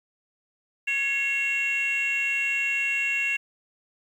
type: tone cluster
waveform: sine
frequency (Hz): 1678 / 2177 / 2736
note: G#6 / C#7 / F7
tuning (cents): +17 / -32 / -36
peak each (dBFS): -31 / -27 / -23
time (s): 0.87-3.37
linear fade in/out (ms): 10
effects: tanh soft clip ceiling -19 dBFS + 9-bit